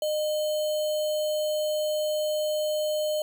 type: tone with sample-and-hold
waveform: sine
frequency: 610 Hz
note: D#5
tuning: 34 cents flat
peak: -24 dBFS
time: 0.02-3.22 s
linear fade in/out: 2 ms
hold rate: 3675 Hz
effects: none